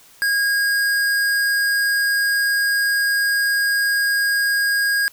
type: tone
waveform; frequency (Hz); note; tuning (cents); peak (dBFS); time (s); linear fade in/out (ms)
square; 1633; G#6; -30; -17; 0.22-5.08; 0
effects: white hiss -49 dBFS RMS until 5.12 s